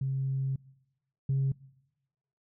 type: tone pair in turn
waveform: sine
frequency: 134.3 / 135.55 Hz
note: C3 / C#3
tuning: +46 / -38 cents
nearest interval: unison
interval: 16 cents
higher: second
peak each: -27 / -23 dBFS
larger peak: second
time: 0.01-0.56 / 1.29-1.52 s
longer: first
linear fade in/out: 5 ms
effects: noise-tail reverb RT60 1.0 s tail -23 dB re dry + tanh soft clip ceiling -22 dBFS